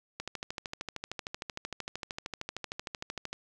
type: click train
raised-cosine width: 0.2 ms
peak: -19 dBFS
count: 42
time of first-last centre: 0.2-3.33 s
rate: 13.1 Hz
effects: none